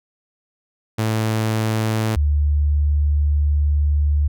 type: tone pair in turn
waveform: sawtooth / sine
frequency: 110 / 73.42 Hz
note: A2 / D2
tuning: 0 / 0 cents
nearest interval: perfect fifth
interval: 700 cents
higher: first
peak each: -14 dBFS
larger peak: neither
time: 0.98-2.16 / 2.16-4.28 s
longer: second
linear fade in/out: 10 ms
effects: none